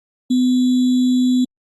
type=tone with sample-and-hold; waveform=sine; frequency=251.8 Hz; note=B3; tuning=34 cents sharp; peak=-12 dBFS; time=0.3-1.45 s; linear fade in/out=10 ms; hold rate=3675 Hz; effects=low-pass 8000 Hz 12 dB/octave + Opus 32 kbps